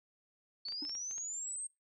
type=linear sweep; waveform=sine; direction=up; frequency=4384 to 8500 Hz; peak=-38 dBFS; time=0.65-1.67 s; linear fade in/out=5 ms
type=clicks; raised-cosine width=0.2 ms; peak=-35 dBFS; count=7; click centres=0.685 / 0.723 / 0.851 / 0.895 / 0.952 / 1.111 / 1.181 s
type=tone with exponential decay; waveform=triangle; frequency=293.7 Hz; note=D4; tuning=in tune; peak=-37 dBFS; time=0.82-0.91 s; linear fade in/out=5 ms; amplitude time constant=18 ms
effects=noise-tail reverb RT60 0.2 s tail -23 dB re dry